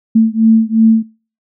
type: beating tone pair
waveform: sine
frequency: 221.9 / 224.7 Hz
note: A3 / A3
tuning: +15 / +37 cents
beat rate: 2.8 Hz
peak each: -10 dBFS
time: 0.15-1.03 s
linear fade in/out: 10 ms
effects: noise-tail reverb RT60 0.4 s tail -26 dB re dry